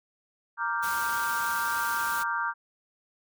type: chord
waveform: sine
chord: G minor seventh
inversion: first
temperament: equal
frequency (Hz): 932.3 / 1174.7 / 1396.9 / 1568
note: Bb5 / D6 / F6 / G6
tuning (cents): 0 / 0 / 0 / 0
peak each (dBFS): -32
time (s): 0.57-2.54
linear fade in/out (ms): 50
type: noise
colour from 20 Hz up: white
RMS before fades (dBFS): -37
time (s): 0.82-2.24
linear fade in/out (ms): 20
effects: none